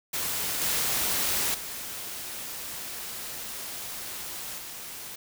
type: noise with level steps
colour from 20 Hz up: white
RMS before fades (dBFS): -30 / -27 / -37 / -40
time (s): 0.13-5.16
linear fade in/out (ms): 10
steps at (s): 0.61 / 1.54 / 4.58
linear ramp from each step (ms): 5
effects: none